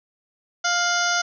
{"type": "harmonic tone with a mistuned harmonic", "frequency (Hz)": 702, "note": "F5", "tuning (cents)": 9, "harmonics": [1, 2, 3, 4, 5, 6, 7, 8, 9], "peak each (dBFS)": [-26, -22, -32, -33, -32, -35, -30, -31, -29], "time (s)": [0.64, 1.22], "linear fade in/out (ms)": 10, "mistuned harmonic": 4, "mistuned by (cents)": 95, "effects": []}